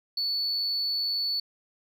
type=tone; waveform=sine; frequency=4451 Hz; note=C#8; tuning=6 cents sharp; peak=-24 dBFS; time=0.17-1.4 s; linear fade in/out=5 ms; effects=tanh soft clip ceiling -23 dBFS